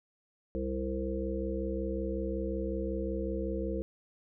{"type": "harmonic tone with a mistuned harmonic", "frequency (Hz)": 65.41, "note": "C2", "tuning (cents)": 0, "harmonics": [1, 3, 5, 7, 8], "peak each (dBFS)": [-36, -38, -37, -38, -39], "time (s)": [0.55, 3.82], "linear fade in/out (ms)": 0, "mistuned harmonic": 5, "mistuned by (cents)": 31, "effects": []}